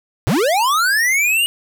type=linear sweep; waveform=square; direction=up; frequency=87.31 to 2900 Hz; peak=-14 dBFS; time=0.27-1.46 s; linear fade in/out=0 ms; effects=none